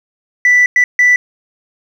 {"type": "tone bursts at uneven times", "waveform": "sine", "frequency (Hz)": 1975.5, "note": "B6", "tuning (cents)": 0, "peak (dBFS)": -4, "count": 3, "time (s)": [[0.45, 0.66], [0.76, 0.84], [0.99, 1.16]], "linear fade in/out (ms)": 2, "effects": ["tanh soft clip ceiling -4 dBFS", "7-bit"]}